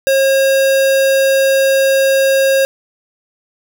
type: tone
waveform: square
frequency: 540 Hz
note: C#5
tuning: 45 cents flat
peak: -10 dBFS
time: 0.07-2.65 s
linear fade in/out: 0 ms
effects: none